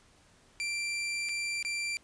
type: tone with dropouts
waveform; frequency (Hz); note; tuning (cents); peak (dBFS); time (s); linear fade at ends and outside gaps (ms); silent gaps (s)
sawtooth; 2357; D7; +6; -28; 0.6-1.97; 0; 1.288-1.292 / 1.627-1.649
effects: pink hiss -62 dBFS RMS until 2.03 s + resampled to 22050 Hz